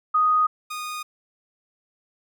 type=tone pair in turn; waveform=sine / sawtooth; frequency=1244.5 / 1233.1 Hz; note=D#6 / D#6; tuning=0 / -16 cents; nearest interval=unison; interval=16 cents; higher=first; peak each=-16 / -26 dBFS; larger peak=first; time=0.14-0.47 / 0.7-1.03 s; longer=neither; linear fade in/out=10 ms; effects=none